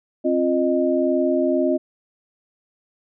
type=tone cluster; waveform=sine; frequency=265.6 / 347.6 / 617 Hz; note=C4 / F4 / D#5; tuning=+26 / -8 / -15 cents; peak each=-21 dBFS; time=0.24-1.78 s; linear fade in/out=20 ms; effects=none